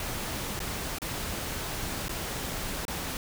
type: noise with dropouts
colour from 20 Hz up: pink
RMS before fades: -34 dBFS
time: 0-3.17 s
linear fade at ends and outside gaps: 1 ms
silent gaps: 0.592-0.602 / 0.985-1.018 / 2.083-2.093 / 2.852-2.881 s
effects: none